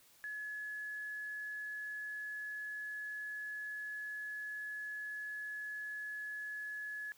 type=tone; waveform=sine; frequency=1700 Hz; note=G#6; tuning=40 cents sharp; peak=-40 dBFS; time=0.24-7.12 s; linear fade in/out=0 ms; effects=white hiss -65 dBFS RMS until 7.17 s